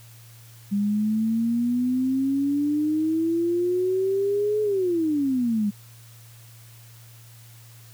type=exponential two-way sweep; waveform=sine; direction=up then down; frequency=200 to 427.9 to 200 Hz; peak=-20 dBFS; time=0.71-5.71 s; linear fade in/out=20 ms; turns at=4.62 s; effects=added 115 Hz sine -46 dBFS peak until 7.93 s + white hiss -52 dBFS RMS until 7.93 s